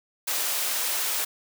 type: high-pass noise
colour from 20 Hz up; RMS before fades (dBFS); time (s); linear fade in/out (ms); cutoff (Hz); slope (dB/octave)
white; -27; 0.27-1.25; 10; 480; 12
effects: none